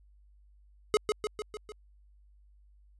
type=tone with echo; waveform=square; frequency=424.2 Hz; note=G#4; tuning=37 cents sharp; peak=-22 dBFS; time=0.94-0.97 s; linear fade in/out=0 ms; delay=150 ms; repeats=5; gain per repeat=-4 dB; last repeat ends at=1.72 s; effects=added 50 Hz sine -57 dBFS peak until 2.99 s + resampled to 24000 Hz